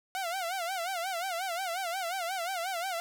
sawtooth tone with vibrato, 721 Hz, F#5, 45 cents flat, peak -28 dBFS, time 0.15-3 s, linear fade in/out 0 ms, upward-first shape sine, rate 5.6 Hz, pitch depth 140 cents each way, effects none

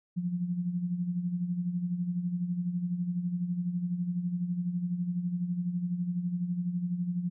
sine tone with tremolo, 176.7 Hz, F3, 21 cents sharp, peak -26 dBFS, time 0.16-7.3 s, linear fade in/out 20 ms, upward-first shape sine, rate 12 Hz, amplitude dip 60%, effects none

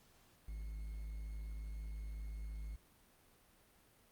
triangle tone with quantisation, 52.8 Hz, G#1, 29 cents sharp, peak -40 dBFS, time 0.48-2.76 s, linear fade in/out 5 ms, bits 11, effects pink hiss -68 dBFS RMS until 4.11 s + Opus 48 kbps

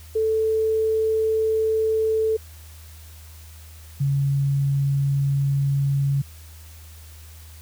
sine tone pair in turn, 440 / 139.03 Hz, A4 / C#3, 0 / +5 cents, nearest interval octave + minor sixth, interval 1995 cents, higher first, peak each -18 dBFS, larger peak neither, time 0.15-2.37 / 4-6.22 s, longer neither, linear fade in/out 10 ms, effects added 79 Hz sine -41 dBFS peak until 7.61 s + white hiss -49 dBFS RMS until 7.61 s

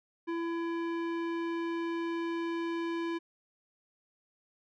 square tone with low-pass filter sweep, 335.4 Hz, E4, 30 cents sharp, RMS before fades -34 dBFS, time 0.27-3.19 s, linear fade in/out 20 ms, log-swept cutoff 2000 to 3000 Hz, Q 0.87, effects none

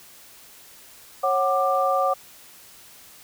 sine tone cluster, 547 / 743 / 1185 Hz, C#5 / F#5 / D6, -23 / +7 / +15 cents, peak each -23 dBFS, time 1.23-2.14 s, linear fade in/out 10 ms, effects white hiss -48 dBFS RMS until 3.23 s

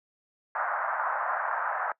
white band-pass noise, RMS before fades -30 dBFS, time 0.55-1.92 s, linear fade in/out 2 ms, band 630 to 1600 Hz, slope 48 dB/octave, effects noise-tail reverb RT60 0.1 s tail -22 dB re dry

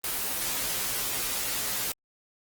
white noise with comb filter, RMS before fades -30 dBFS, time 0.04-1.92 s, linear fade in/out 2 ms, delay 13 ms, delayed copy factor -0.95, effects Opus 24 kbps

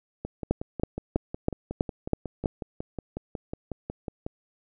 two click trains, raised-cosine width 2 ms, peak -19 / -9 dBFS, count 23 / 7, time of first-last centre 0.25-4.265 / 0.51-2.458 s, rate 5.48 / 3.08 Hz, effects none

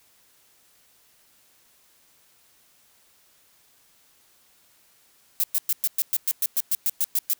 violet noise bursts, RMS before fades -22 dBFS, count 14, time 5.4-7.334 s, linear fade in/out 0 ms, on 36 ms, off 110 ms, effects white hiss -60 dBFS RMS until 7.39 s

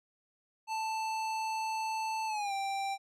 square tone with pitch glide, 882 to 785.8 Hz, A5 to G5, +4 to +4 cents, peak -33 dBFS, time 0.67-2.98 s, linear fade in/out 50 ms, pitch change -200 cents, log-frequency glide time 2.27-2.53 s, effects low-pass 8000 Hz 12 dB/octave

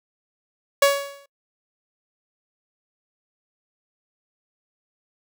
sawtooth tone with exponential decay, 561 Hz, C#5, 21 cents sharp, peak -7 dBFS, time 0.82-1.26 s, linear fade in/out 5 ms, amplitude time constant 94 ms, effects noise-tail reverb RT60 0.1 s tail -25 dB re dry

